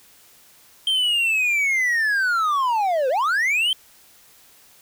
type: linear two-way sweep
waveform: triangle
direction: down then up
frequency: 3169 to 495.2 to 3169 Hz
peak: -16 dBFS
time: 0.87-3.73 s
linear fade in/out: 2 ms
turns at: 3.09 s
effects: white hiss -52 dBFS RMS until 4.81 s